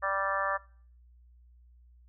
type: harmonic tone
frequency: 195.4 Hz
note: G3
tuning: 5 cents flat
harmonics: 3 / 4 / 5 / 6 / 7 / 8 / 9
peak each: -34 / -39 / -38 / -31 / -38 / -40 / -34 dBFS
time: 0.02-0.58 s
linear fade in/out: 20 ms
effects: noise-tail reverb RT60 0.5 s tail -23 dB re dry + added 60 Hz sine -55 dBFS peak until 2.08 s